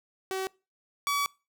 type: tone pair in turn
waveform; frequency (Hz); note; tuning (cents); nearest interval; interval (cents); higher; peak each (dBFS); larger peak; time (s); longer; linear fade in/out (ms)
sawtooth; 380.4 / 1139.9; F#4 / C#6; +48 / +48; octave + perfect fifth; 1900; second; -26 / -22; second; 0.31-0.47 / 1.07-1.26; second; 0
effects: noise-tail reverb RT60 0.3 s tail -24 dB re dry